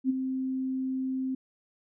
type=tone with ADSR envelope; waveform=sine; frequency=261.6 Hz; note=C4; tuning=in tune; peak=-20 dBFS; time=0.04-1.35 s; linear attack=56 ms; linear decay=18 ms; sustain=-8 dB; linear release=6 ms; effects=none